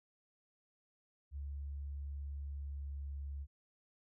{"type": "tone with pitch glide", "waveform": "sine", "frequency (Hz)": [70.7, 70.25], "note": ["C#2", "C#2"], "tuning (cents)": [35, 24], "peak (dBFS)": -40, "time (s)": [1.31, 3.47], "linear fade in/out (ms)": 50, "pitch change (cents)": -11, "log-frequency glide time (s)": [2.45, 2.94], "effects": []}